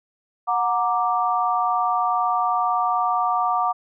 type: chord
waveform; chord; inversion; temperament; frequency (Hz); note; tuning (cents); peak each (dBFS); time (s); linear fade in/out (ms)
sine; Gb augmented; none; equal with one note detuned; 730.6 / 932.3 / 1174.7; Gb5 / Bb5 / D6; -22 / 0 / 0; -22 / -25 / -22; 0.47-3.73; 20
effects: none